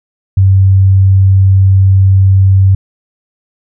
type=tone; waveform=sine; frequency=96.1 Hz; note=G2; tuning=34 cents flat; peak=-3 dBFS; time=0.37-2.75 s; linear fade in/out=5 ms; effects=none